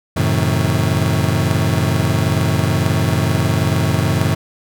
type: chord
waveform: 35% pulse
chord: F# diminished seventh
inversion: none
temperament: just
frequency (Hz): 92.5 / 111 / 133.2 / 159.84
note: F#2 / A2 / C3 / Eb3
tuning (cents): 0 / +16 / +31 / +47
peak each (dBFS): -18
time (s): 0.16-4.35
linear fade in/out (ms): 10
effects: none